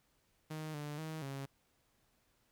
sawtooth tone with pitch steps, 155.8 / 147.7 / 158 / 137.2 Hz, D#3 / D3 / D#3 / C#3, +3 / +10 / +27 / -17 cents, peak -37 dBFS, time 0.5-1.46 s, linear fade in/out 10 ms, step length 240 ms, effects pink hiss -75 dBFS RMS until 2.51 s

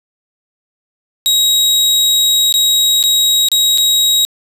sawtooth tone with dropouts, 3810 Hz, A#7, 37 cents sharp, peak -6 dBFS, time 1.26-4.25 s, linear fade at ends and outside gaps 0 ms, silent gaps 2.525-2.54 / 3.028-3.038 / 3.486-3.517 / 3.776-3.782 s, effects resampled to 32000 Hz + 7-bit

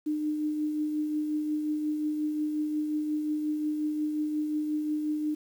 sine tone with tremolo, 303.2 Hz, D#4, 45 cents flat, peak -25 dBFS, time 0.06-5.35 s, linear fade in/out 10 ms, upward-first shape triangle, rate 5.6 Hz, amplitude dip 40%, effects 9-bit

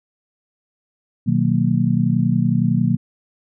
sine chord, B major seventh, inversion none, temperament just, 123.47 / 154.34 / 185.21 / 231.5 Hz, B2 / D#3 / F#3 / A#3, 0 / -14 / +2 / -12 cents, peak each -20 dBFS, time 1.26-2.97 s, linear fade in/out 20 ms, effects none

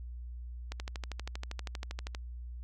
click train, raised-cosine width 0.2 ms, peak -22 dBFS, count 19, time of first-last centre 0.72-2.149 s, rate 12.6 Hz, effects added 60 Hz sine -40 dBFS peak until 2.63 s

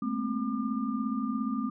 sine tone cluster, 210.8 / 228 / 262.4 / 1201 Hz, G#3 / A#3 / C4 / D6, +26 / -38 / +5 / +38 cents, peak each -34 / -33 / -32 / -38 dBFS, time 0.02-1.7 s, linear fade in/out 5 ms, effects none

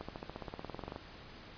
accelerating click train, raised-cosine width 1 ms, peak -27 dBFS, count 18, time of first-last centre 0.01-0.961 s, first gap 76 ms, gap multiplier 0.96, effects pink hiss -52 dBFS RMS until 1.57 s + resampled to 11025 Hz

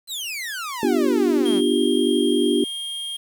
sawtooth exponential sweep, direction down, 4186 to 174.61 Hz, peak -24 dBFS, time 0.07-1.62 s, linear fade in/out 50 ms
sine chord, G dominant seventh, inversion first, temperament equal with one note detuned, 246.9 / 298.5 / 349.2 / 392 Hz, B3 / D4 / F4 / G4, 0 / +28 / 0 / 0 cents, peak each -22 dBFS, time 0.83-2.64 s, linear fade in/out 2 ms
square tone, 3225 Hz, G7, 48 cents sharp, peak -28 dBFS, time 1.45-3.17 s, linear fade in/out 10 ms
effects 8-bit

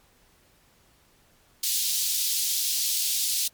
pink high-pass noise, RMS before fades -26 dBFS, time 1.63-3.48 s, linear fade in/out 5 ms, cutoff 3700 Hz, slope 24 dB/octave, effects pink hiss -61 dBFS RMS until 3.53 s + MP3 96 kbps

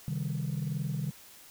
sine chord, C minor, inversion none, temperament equal with one note detuned, 133.64 / 155.56 / 196 Hz, C3 / Eb3 / G3, +37 / 0 / 0 cents, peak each -33 / -32 / -37 dBFS, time 0.08-1.11 s, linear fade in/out 0 ms, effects tanh soft clip ceiling -25 dBFS + white hiss -53 dBFS RMS until 1.5 s

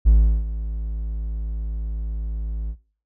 triangle tone with ADSR envelope, 54 Hz, A1, 32 cents flat, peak -6 dBFS, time 0.05-2.76 s, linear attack 26 ms, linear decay 360 ms, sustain -16 dB, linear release 62 ms, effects noise-tail reverb RT60 0.4 s tail -19 dB re dry + tanh soft clip ceiling -3 dBFS

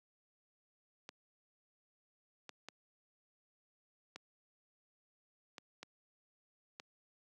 clicks, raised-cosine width 0.2 ms, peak -29 dBFS, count 7, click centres 1.091 / 2.493 / 2.686 / 4.16 / 5.582 / 5.83 / 6.799 s, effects high-pass 200 Hz 12 dB/octave

